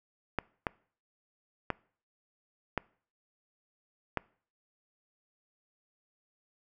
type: clicks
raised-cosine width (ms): 0.5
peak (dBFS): -14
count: 5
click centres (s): 0.387 / 0.668 / 1.703 / 2.777 / 4.173
effects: noise-tail reverb RT60 0.5 s tail -24 dB re dry